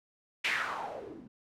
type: noise with low-pass filter sweep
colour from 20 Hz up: blue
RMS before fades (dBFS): -36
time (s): 0.44-1.28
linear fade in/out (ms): 10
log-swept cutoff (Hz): 2600 to 220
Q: 3.6
effects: none